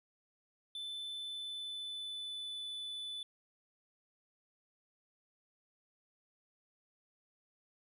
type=tone with pitch glide; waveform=triangle; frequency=3520 to 3488 Hz; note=A7 to A7; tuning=0 to -16 cents; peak=-39 dBFS; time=0.75-3.23 s; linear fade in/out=2 ms; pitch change=-16 cents; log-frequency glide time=1.11-2.63 s; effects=none